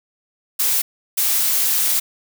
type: noise bursts at uneven times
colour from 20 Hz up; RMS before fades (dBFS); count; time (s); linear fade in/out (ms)
blue; -18; 2; 0.59-0.82 / 1.17-2; 10
effects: none